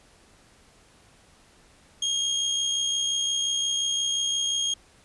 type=tone with amplitude modulation; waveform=30% pulse; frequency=3248 Hz; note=G#7; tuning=39 cents flat; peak=-19 dBFS; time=2.02-4.74 s; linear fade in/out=5 ms; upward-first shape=sine; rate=65.7 Hz; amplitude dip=35%; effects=pink hiss -57 dBFS RMS until 5.04 s + resampled to 24000 Hz